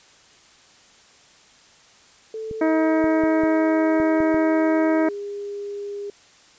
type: tone with pitch glide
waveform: sine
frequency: 440.5 to 406.3 Hz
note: A4 to G#4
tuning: +2 to -38 cents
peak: -28 dBFS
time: 2.34-6.1 s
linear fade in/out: 2 ms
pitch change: -140 cents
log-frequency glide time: 2.81-4.23 s
type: clicks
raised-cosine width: 3 ms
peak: -21 dBFS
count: 7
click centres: 2.512 / 3.042 / 3.237 / 3.436 / 4.001 / 4.204 / 4.344 s
type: harmonic tone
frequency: 317.7 Hz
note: D#4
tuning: 36 cents sharp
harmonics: 1 / 2 / 3 / 4 / 5 / 6 / 7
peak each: -18 / -22 / -30 / -34 / -33 / -36 / -37 dBFS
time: 2.61-5.09 s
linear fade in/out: 5 ms
effects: white hiss -52 dBFS RMS until 6.58 s + resampled to 16000 Hz